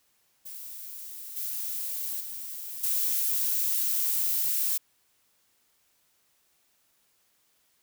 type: noise with level steps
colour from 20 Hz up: violet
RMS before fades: -41 / -33 / -38 / -27 dBFS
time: 0.45-4.78 s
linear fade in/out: 10 ms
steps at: 1.36 / 2.2 / 2.83 s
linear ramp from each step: 10 ms
effects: white hiss -69 dBFS RMS until 7.82 s